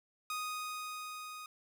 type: tone with level ramp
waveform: sawtooth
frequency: 1244.5 Hz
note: D#6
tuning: in tune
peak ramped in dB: -32 to -41 dBFS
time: 0.3-1.46 s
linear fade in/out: 2 ms
effects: none